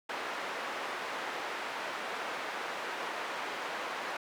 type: band-pass noise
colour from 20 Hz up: white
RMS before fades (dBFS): -38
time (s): 0.09-4.17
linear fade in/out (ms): 5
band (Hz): 400 to 1700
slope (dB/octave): 12
effects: none